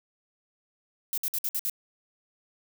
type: noise bursts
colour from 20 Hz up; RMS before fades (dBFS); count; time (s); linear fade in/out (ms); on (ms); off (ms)
violet; -29; 6; 1.13-1.697; 0; 47; 57
effects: none